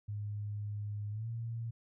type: tone with pitch glide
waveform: sine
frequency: 103.83 to 115.21 Hz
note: G#2 to A#2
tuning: 0 to -20 cents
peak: -36 dBFS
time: 0.08-1.71 s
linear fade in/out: 10 ms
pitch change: +180 cents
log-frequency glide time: 1.11-1.28 s
effects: none